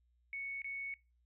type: tone with dropouts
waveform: sine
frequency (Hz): 2217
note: C#7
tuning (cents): 0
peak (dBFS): -39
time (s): 0.33-0.94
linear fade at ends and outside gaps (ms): 1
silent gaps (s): 0.619-0.644
effects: noise-tail reverb RT60 0.3 s tail -24 dB re dry + added 60 Hz sine -70 dBFS peak until 1.25 s